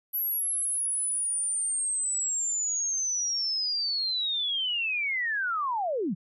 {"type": "linear sweep", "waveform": "sine", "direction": "down", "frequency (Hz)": [11780, 145.8], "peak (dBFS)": -26, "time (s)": [0.13, 6.15], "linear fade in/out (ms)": 20, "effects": []}